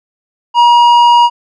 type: tone with tanh clipping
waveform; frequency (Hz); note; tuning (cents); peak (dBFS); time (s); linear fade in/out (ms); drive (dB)
sine; 954; A#5; +40; -5; 0.54-1.3; 50; 9
effects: none